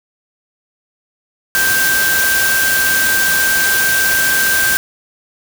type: tone in noise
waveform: sine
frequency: 1570 Hz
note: G6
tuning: 2 cents sharp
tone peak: -13 dBFS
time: 1.55-4.77 s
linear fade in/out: 0 ms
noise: white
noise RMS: -17 dBFS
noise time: 1.55-4.77 s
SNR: +1 dB
effects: none